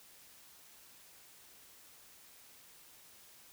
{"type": "silence", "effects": ["white hiss -59 dBFS RMS until 3.52 s"]}